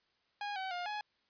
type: tone with pitch steps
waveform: sawtooth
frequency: 821 / 760 / 709 / 839 Hz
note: G#5 / F#5 / F5 / G#5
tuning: -20 / +46 / +26 / +17 cents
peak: -33 dBFS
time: 0.41-1.01 s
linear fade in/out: 2 ms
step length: 150 ms
effects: white hiss -75 dBFS RMS until 1.29 s + resampled to 11025 Hz